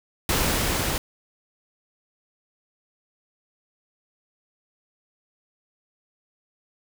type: noise with level ramp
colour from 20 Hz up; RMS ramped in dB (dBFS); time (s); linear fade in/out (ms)
pink; -22 to -26; 0.29-0.98; 2
effects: none